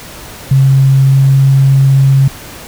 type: tone with pitch glide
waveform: sine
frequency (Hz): 134.9 to 135.76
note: C#3 to C#3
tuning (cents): -47 to -36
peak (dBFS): -4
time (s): 0.51-2.28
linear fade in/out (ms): 5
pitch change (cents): +11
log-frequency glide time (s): 1.08-1.22
effects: pink hiss -30 dBFS RMS until 2.67 s